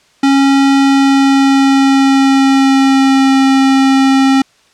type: tone with pitch glide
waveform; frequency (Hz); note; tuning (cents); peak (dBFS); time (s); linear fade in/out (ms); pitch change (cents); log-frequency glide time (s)
square; 274.2 to 268.6; C#4 to C4; -19 to +46; -7; 0.23-4.42; 5; -35; 0.77-3.36
effects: white hiss -50 dBFS RMS until 4.73 s + low-pass 6000 Hz 12 dB/octave